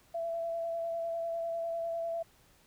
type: tone with vibrato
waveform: sine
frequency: 669 Hz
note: E5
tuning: 25 cents sharp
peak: -32 dBFS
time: 0.14-2.23 s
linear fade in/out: 10 ms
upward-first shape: square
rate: 10 Hz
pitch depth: 13 cents each way
effects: pink hiss -64 dBFS RMS until 2.66 s